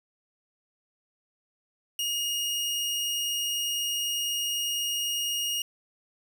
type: tone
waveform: sawtooth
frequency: 2862 Hz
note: F7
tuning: 42 cents sharp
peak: -24 dBFS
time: 1.99-5.62 s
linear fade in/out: 2 ms
effects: none